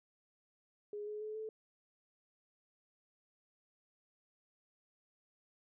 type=tone with pitch steps; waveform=sine; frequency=415.3 / 422.3 / 429.4 / 436.7 Hz; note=G#4 / G#4 / A4 / A4; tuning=0 / +29 / -42 / -13 cents; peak=-40 dBFS; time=0.93-1.49 s; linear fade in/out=2 ms; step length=140 ms; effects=none